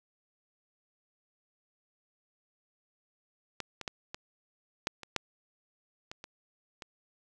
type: clicks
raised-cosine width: 0.2 ms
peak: -18 / -22 / -17 / -21 / -12 / -26 / -11 / -24 / -26 / -25 dBFS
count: 10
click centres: 3.603 / 3.813 / 3.878 / 4.145 / 4.871 / 5.033 / 5.163 / 6.115 / 6.241 / 6.822 s
effects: none